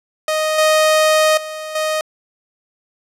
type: tone with level steps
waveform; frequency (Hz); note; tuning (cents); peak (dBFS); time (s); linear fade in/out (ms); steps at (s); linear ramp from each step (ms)
sawtooth; 622.3; D#5; 0; -12 / -7 / -22 / -13; 0.28-2.01; 2; 0.58 / 1.37 / 1.75; 5
effects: low-pass 12000 Hz 12 dB/octave